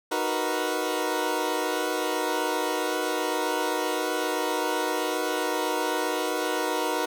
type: chord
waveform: 20% pulse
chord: B major seventh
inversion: first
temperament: equal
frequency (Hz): 311.1 / 370 / 466.2 / 493.9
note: D#4 / F#4 / A#4 / B4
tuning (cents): 0 / 0 / 0 / 0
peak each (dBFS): -26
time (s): 0.11-7.06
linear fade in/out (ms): 10
effects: none